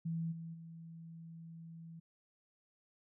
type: tone with level steps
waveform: sine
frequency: 164.81 Hz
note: E3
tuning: in tune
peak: -35 / -43 / -48 dBFS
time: 0.05-2 s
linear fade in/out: 10 ms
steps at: 0.31 / 0.53 s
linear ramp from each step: 20 ms
effects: none